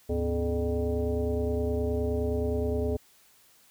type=tone with frequency modulation; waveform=sine; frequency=249.2 Hz; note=B3; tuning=16 cents sharp; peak=-25 dBFS; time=0.09-2.97 s; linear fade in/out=10 ms; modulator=176 Hz; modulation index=1.7; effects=white hiss -60 dBFS RMS until 3.7 s